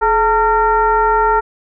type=tone with frequency modulation; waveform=sine; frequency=900 Hz; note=A5; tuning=39 cents sharp; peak=-10 dBFS; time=0.01-1.41 s; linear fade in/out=20 ms; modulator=473 Hz; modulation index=1.1; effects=none